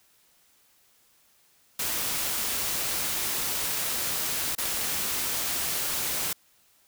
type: noise with dropouts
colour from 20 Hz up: white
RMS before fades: -29 dBFS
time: 1.79-6.33 s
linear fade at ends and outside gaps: 5 ms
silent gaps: 4.552-4.581 s
effects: white hiss -63 dBFS RMS until 6.87 s